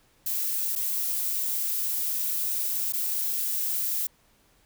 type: noise with dropouts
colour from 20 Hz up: violet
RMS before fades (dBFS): -28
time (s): 0.26-4.07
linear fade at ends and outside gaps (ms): 5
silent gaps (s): 0.754-0.759 / 2.924-2.934
effects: pink hiss -63 dBFS RMS until 4.65 s

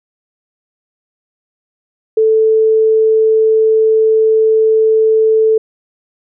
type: tone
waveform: sine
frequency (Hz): 440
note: A4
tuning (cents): 0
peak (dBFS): -7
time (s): 2.17-5.58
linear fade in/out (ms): 5
effects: none

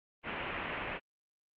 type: low-pass noise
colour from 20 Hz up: white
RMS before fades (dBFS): -38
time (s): 0.23-1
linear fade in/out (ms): 50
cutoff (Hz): 2800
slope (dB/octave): 48
effects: Opus 24 kbps

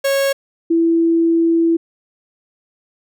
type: tone pair in turn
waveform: 45% pulse / sine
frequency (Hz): 550 / 332.1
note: C#5 / E4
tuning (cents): -14 / +13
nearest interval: major sixth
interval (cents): 873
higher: first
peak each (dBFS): -14 / -11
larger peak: second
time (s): 0.04-0.33 / 0.7-1.77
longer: second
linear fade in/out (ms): 10
effects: none

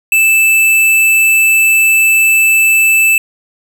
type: tone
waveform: square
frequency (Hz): 2637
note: E7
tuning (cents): 0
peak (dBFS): -7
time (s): 0.12-3.18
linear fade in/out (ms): 2
effects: none

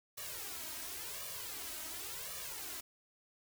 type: noise with flanger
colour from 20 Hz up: white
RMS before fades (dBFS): -44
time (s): 0.17-2.81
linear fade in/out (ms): 10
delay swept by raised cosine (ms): 1.7 to 3.2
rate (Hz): 0.92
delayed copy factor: +1
effects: none

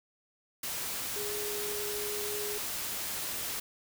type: tone in noise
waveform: sine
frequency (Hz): 415.3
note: G#4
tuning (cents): 0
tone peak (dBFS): -37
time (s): 1.16-2.58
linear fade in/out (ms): 5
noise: white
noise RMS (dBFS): -36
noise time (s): 0.63-3.6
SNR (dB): -4
effects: none

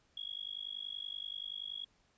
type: tone with amplitude modulation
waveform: sine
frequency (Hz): 3322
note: G#7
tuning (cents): 0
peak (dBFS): -36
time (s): 0.17-1.85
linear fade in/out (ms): 5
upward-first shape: sine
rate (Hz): 50.5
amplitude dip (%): 100
effects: pink hiss -72 dBFS RMS until 2.17 s + resampled to 16000 Hz

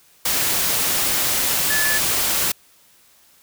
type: tone in noise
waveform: sine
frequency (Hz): 1727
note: A6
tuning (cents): -33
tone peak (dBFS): -20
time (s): 1.7-1.98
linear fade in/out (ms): 5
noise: white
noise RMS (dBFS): -20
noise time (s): 0.25-2.52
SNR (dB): -3
effects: white hiss -54 dBFS RMS until 3.42 s

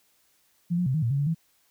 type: tone with pitch steps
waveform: sine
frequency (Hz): 172.3 / 178.3 / 130.3 / 157.6 / 116.1 / 139.3 / 143.2 / 163.6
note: F3 / F3 / C3 / D#3 / A#2 / C#3 / D3 / E3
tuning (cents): -23 / +36 / -7 / +23 / -7 / +9 / -43 / -13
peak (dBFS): -22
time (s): 0.7-1.348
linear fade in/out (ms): 20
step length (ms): 81
effects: white hiss -66 dBFS RMS until 1.7 s

